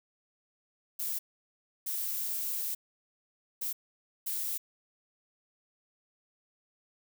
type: noise bursts at uneven times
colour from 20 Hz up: violet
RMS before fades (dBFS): -34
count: 4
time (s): 0.99-1.19 / 1.86-2.75 / 3.61-3.73 / 4.26-4.58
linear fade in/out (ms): 10
effects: none